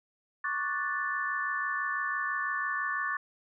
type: chord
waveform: sine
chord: D major seventh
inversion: third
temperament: equal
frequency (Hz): 1108.7 / 1174.7 / 1480 / 1760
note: C#6 / D6 / F#6 / A6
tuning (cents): 0 / 0 / 0 / 0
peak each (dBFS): -35 / -37 / -37 / -32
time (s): 0.44-3.17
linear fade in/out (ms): 5
effects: none